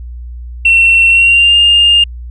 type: tone with pitch glide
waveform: sine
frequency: 2712 to 2816 Hz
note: E7 to F7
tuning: +49 to +14 cents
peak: -3 dBFS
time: 0.65-2.04 s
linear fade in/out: 5 ms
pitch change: +65 cents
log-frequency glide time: 1.09-1.57 s
effects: tanh soft clip ceiling 0 dBFS + added 60 Hz sine -23 dBFS peak until 2.3 s